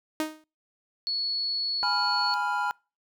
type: tone with exponential decay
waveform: sawtooth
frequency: 311.1 Hz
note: D#4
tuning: in tune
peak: -19 dBFS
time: 0.2-0.44 s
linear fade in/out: 1 ms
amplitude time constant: 52 ms
type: tone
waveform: sine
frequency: 4392 Hz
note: C#8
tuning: 17 cents flat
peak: -26 dBFS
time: 1.07-2.34 s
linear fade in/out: 0 ms
type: chord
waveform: triangle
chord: F diminished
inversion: first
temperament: equal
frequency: 830.6 / 987.8 / 1396.9 Hz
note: Ab5 / Cb6 / F6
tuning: 0 / 0 / 0 cents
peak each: -28 dBFS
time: 1.83-2.71 s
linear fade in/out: 0 ms
effects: noise-tail reverb RT60 0.3 s tail -25 dB re dry